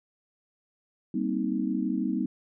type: chord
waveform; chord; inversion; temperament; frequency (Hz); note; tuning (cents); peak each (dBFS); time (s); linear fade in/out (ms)
sine; C minor seventh; second; just; 196.22 / 235.5 / 261.6 / 314; G3 / Bb3 / C4 / Eb4; +2 / +18 / 0 / +16; -31; 1.14-2.26; 5
effects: none